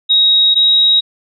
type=tone pair in turn; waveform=sine; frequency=3790 / 3806 Hz; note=A#7 / A#7; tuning=+28 / +35 cents; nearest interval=unison; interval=7 cents; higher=second; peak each=-7 dBFS; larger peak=neither; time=0.09-0.55 / 0.55-1.01 s; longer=neither; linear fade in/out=20 ms; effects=none